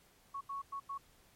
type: tone bursts at uneven times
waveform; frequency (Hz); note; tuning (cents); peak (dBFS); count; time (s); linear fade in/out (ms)
sine; 1108.7; C#6; 0; -38; 4; 0.34-0.41 / 0.49-0.62 / 0.72-0.8 / 0.89-0.98; 10
effects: pink hiss -66 dBFS RMS until 1.35 s + MP3 64 kbps